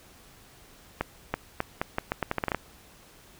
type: accelerating click train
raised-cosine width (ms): 0.5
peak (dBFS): -11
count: 13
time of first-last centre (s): 1.01-2.547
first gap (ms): 330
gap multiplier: 0.8
effects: pink hiss -54 dBFS RMS until 3.39 s